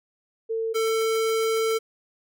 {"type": "tone pair in turn", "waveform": ["sine", "square"], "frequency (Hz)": [450, 446.4], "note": ["A4", "A4"], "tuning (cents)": [39, 25], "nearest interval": "unison", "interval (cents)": 14, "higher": "first", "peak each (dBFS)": [-24, -22], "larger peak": "second", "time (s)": [[0.49, 0.74], [0.74, 1.79]], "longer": "second", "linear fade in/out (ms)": 20, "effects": []}